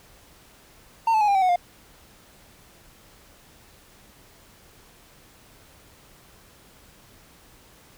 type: tone with pitch steps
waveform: triangle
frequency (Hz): 909 / 871.5 / 835.5 / 801 / 767.9 / 736.2 / 705.8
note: A#5 / A5 / G#5 / G5 / G5 / F#5 / F5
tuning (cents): -44 / -17 / +10 / +37 / -36 / -9 / +18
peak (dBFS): -15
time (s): 1.07-1.56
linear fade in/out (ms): 5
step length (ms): 70
effects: pink hiss -53 dBFS RMS until 7.97 s